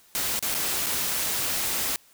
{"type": "noise with dropouts", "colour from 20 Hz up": "white", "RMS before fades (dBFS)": -27, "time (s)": [0.15, 1.96], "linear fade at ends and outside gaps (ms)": 0, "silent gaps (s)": [[0.392, 0.426], [0.542, 0.548], [0.861, 0.866]], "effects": ["white hiss -57 dBFS RMS until 2.13 s"]}